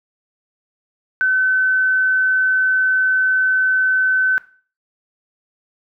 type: tone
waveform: sine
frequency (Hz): 1521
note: F#6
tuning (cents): +47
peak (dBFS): -13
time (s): 1.21-4.38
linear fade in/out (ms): 0
effects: noise-tail reverb RT60 0.4 s tail -17 dB re dry